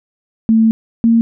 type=tone pair in turn; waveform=sine; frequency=223.3 / 229.6 Hz; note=A3 / A#3; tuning=+26 / -26 cents; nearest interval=unison; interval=48 cents; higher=second; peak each=-7 dBFS; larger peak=neither; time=0.49-0.71 / 1.04-1.21 s; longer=first; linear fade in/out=0 ms; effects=none